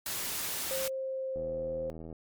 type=noise; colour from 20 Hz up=white; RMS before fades=-35 dBFS; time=0.06-0.88 s; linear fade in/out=2 ms
type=tone with pitch glide; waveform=sine; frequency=530 to 525.7 Hz; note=C5 to C5; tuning=+22 to +8 cents; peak=-32 dBFS; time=0.71-1.9 s; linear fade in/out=0 ms; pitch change=-14 cents; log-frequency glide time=0.93-1.48 s
type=click train; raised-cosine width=2 ms; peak=-31 dBFS; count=63; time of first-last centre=1.36-2.127 s; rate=80.8 Hz
effects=MP3 96 kbps